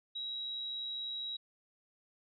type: tone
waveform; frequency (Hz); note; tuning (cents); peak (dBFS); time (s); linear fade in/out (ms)
sine; 3856; B7; -42; -37; 0.15-1.37; 10
effects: none